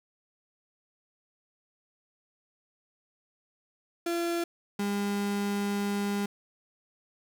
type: tone pair in turn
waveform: 35% pulse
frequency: 341.1 / 202.3 Hz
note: F4 / G#3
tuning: -41 / -45 cents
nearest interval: major sixth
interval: 904 cents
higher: first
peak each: -26 dBFS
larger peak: neither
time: 4.06-4.44 / 4.79-6.26 s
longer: second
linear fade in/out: 5 ms
effects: 10-bit